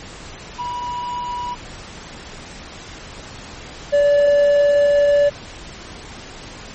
triangle tone pair in turn, 975 / 576.6 Hz, B5 / D5, -23 / -32 cents, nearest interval major sixth, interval 909 cents, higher first, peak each -21 / -9 dBFS, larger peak second, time 0.58-1.55 / 3.92-5.3 s, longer second, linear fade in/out 20 ms, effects pink hiss -36 dBFS RMS until 6.74 s + MP3 32 kbps

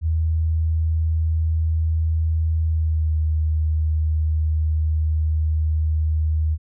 sine tone with pitch glide, 80.2 to 78.05 Hz, E2 to D#2, -47 to +6 cents, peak -17 dBFS, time 0.01-6.58 s, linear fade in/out 50 ms, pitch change -47 cents, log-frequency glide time 2.65-3.15 s, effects none

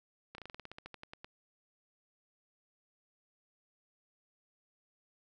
slowing click train, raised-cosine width 0.3 ms, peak -30 dBFS, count 15, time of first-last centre 0.35-1.245 s, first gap 32 ms, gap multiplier 1.1, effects none

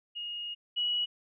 sine tone pair in turn, 2865 / 2922 Hz, F7 / F#7, +44 / -22 cents, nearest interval unison, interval 34 cents, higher second, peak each -35 / -27 dBFS, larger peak second, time 0.15-0.55 / 0.76-1.06 s, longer first, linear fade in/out 20 ms, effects none

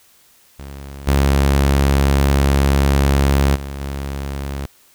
sawtooth tone with level steps, 69.3 Hz, C#2, in tune, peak -27 / -8 / -22 / -19 dBFS, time 0.59-4.66 s, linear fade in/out 0 ms, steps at 1.07 / 3.55 / 3.8 s, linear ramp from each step 10 ms, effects white hiss -52 dBFS RMS until 4.94 s

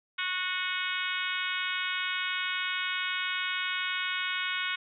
harmonic tone with a mistuned harmonic, 367.4 Hz, F#4, 12 cents flat, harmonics 3 / 4 / 5 / 6 / 7 / 8 / 9 / 10, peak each -39 / -34 / -40 / -35 / -39 / -38 / -40 / -40 dBFS, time 0.18-4.76 s, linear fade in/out 10 ms, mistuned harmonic 7, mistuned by -22 cents, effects none

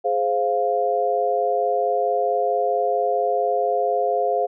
sine chord, F minor, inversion first, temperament equal with one note detuned, 418.9 / 523.3 / 698.5 Hz, Ab4 / C5 / F5, +15 / 0 / 0 cents, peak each -24 / -23 / -21 dBFS, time 0.04-4.47 s, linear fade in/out 20 ms, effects none

